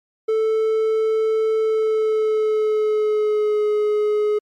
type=tone with pitch glide; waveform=triangle; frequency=440 to 421.3 Hz; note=A4 to G#4; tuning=0 to +25 cents; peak=-14 dBFS; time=0.28-4.39 s; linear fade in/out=10 ms; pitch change=-75 cents; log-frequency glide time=1.59-3.66 s; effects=MP3 64 kbps